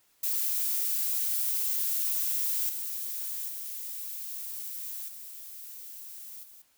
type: noise with level steps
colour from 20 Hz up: violet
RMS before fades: -29 / -35 / -38 / -44 / -52 dBFS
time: 0.23-6.62 s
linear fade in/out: 5 ms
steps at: 2.69 / 3.48 / 5.08 / 6.43 s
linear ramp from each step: 5 ms
effects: white hiss -67 dBFS RMS until 6.77 s